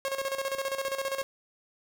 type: tone with tremolo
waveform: sawtooth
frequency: 543 Hz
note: C#5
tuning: 36 cents flat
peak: -24 dBFS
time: 0.05-1.23 s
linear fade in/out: 0 ms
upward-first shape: square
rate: 15 Hz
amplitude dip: 65%
effects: none